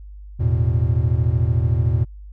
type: chord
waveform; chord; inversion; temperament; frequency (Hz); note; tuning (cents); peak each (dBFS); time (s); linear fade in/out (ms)
triangle; E suspended fourth; none; equal; 82.41 / 110 / 123.47; E2 / A2 / B2; 0 / 0 / 0; -18; 0.39-2.05; 20
effects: added 50 Hz sine -35 dBFS peak until 2.32 s